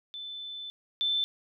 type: tone pair in turn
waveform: sine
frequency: 3520 / 3534 Hz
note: A7 / A7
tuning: 0 / +7 cents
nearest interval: unison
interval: 7 cents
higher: second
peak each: -37 / -25 dBFS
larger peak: second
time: 0.14-0.7 / 1.01-1.24 s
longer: first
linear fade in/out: 0 ms
effects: none